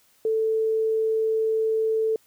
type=tone; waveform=sine; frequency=441.9 Hz; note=A4; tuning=7 cents sharp; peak=-20 dBFS; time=0.25-2.16 s; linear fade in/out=2 ms; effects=white hiss -61 dBFS RMS until 2.26 s